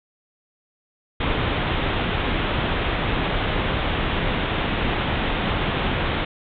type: low-pass noise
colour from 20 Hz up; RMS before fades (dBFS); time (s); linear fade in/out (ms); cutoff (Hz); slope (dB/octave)
pink; -23; 1.2-6.25; 5; 3700; 96
effects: none